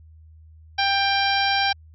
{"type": "harmonic tone", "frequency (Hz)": 791, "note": "G5", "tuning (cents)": 15, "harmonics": [1, 2, 3, 4, 5, 6, 7], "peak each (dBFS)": [-22, -25, -27, -28, -29, -30, -30], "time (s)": [0.78, 1.73], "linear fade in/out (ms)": 10, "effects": ["added 79 Hz sine -45 dBFS peak until 1.94 s"]}